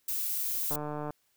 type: noise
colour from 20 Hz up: violet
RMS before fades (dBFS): -32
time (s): 0.08-0.76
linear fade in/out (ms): 5
type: click train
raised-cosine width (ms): 1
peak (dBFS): -23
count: 60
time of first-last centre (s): 0.71-1.106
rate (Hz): 149
effects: white hiss -72 dBFS RMS until 1.36 s